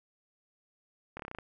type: slowing click train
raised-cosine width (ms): 0.5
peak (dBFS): -25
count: 8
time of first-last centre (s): 1.17-1.386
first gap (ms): 25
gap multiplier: 1.07
effects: none